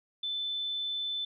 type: tone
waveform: sine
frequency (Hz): 3520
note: A7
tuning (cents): 0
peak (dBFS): -31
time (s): 0.23-1.25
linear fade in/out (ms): 5
effects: none

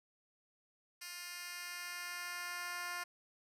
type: tone with high-pass filter sweep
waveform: 10% pulse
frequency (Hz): 352.5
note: F4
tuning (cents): +16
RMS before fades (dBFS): -44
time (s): 1.01-3.04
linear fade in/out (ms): 10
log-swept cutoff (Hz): 3000 to 1000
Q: 0.8
effects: resampled to 32000 Hz

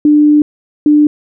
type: tone pair in turn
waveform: sine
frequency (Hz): 297.9 / 297.9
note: D4 / D4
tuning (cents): +25 / +25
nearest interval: unison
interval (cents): 0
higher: neither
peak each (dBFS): -4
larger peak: neither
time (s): 0.05-0.42 / 0.86-1.07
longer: first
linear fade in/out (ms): 2
effects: none

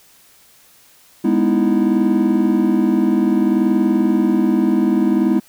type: chord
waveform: triangle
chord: E major seventh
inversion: first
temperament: just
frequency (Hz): 206 / 247.2 / 309 / 329.6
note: G#3 / B3 / D#4 / E4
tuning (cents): -14 / +2 / -12 / 0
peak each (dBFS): -16 / -16 / -18 / -16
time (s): 1.24-5.4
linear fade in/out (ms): 10
effects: white hiss -50 dBFS RMS until 5.48 s

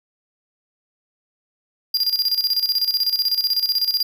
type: tone with tremolo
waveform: square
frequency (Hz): 4800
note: D8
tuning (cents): +37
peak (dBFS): -16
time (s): 1.94-4.03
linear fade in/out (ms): 5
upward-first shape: square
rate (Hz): 16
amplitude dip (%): 70
effects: none

